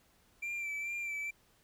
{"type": "tone with vibrato", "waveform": "triangle", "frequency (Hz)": 2349, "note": "D7", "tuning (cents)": 0, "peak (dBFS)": -34, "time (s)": [0.42, 1.31], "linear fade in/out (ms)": 10, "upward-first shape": "sine", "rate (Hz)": 2.3, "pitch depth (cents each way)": 34, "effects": ["pink hiss -68 dBFS RMS until 1.63 s"]}